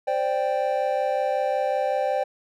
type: chord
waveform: triangle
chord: C suspended second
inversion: none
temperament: just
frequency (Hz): 523.3 / 588.7 / 784.9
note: C5 / D5 / G5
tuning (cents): 0 / +4 / +2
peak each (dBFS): -24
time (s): 0.07-2.24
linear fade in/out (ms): 10
effects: none